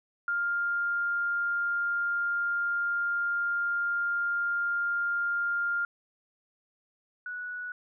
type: tone pair in turn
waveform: sine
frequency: 1402 / 1470.5 Hz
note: F6 / F#6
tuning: +6 / -11 cents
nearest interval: minor second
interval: 83 cents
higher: second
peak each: -26 / -34 dBFS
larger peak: first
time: 0.28-5.85 / 7.26-7.72 s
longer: first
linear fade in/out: 2 ms
effects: none